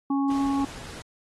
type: harmonic tone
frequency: 276.4 Hz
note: C#4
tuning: 5 cents flat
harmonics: 1 / 3 / 4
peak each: -22 / -32 / -34 dBFS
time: 0.1-0.65 s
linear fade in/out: 5 ms
type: noise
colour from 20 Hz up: pink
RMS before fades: -41 dBFS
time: 0.3-1.02 s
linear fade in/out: 2 ms
effects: low-pass 9000 Hz 12 dB/octave + AAC 32 kbps